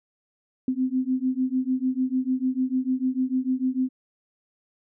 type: beating tone pair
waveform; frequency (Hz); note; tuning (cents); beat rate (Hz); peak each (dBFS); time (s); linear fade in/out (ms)
sine; 254.7 / 261.4; C4 / C4; -46 / -1; 6.7; -25; 0.68-3.89; 2
effects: none